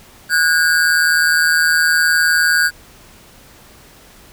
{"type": "ring-modulated tone", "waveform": "square", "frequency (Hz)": 1540, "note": "G6", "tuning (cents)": -31, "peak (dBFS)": -9, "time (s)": [0.29, 2.71], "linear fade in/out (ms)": 50, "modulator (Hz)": 79.7, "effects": ["pink hiss -44 dBFS RMS until 4.32 s"]}